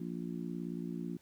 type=harmonic tone; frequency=58.27 Hz; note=A#1; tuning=in tune; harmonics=3 / 4 / 5 / 6; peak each=-40 / -42 / -44 / -46 dBFS; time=0-1.17 s; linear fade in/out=5 ms; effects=pink hiss -67 dBFS RMS until 1.21 s